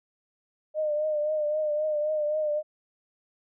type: tone with vibrato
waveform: sine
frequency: 607 Hz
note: D#5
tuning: 43 cents flat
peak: -24 dBFS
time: 0.74-2.63 s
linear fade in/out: 50 ms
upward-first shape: triangle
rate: 3.8 Hz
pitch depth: 50 cents each way
effects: none